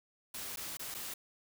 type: noise with dropouts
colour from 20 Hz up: white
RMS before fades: -42 dBFS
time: 0.34-1.14 s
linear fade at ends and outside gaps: 5 ms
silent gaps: 0.56-0.571 / 0.771-0.794 / 0.943-0.947 s
effects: none